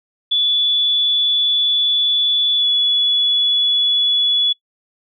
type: tone with pitch glide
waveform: sine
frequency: 3445 to 3409 Hz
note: A7 to G#7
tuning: -37 to +45 cents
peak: -13 dBFS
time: 0.31-4.53 s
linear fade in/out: 10 ms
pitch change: -18 cents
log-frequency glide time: 2.57-2.65 s
effects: noise-tail reverb RT60 0.1 s tail -24 dB re dry